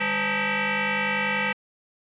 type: tone with frequency modulation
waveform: sine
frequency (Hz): 202.2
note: G#3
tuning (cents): -46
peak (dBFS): -22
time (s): 0-1.53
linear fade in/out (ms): 10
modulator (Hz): 354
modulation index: 7.3
effects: resampled to 8000 Hz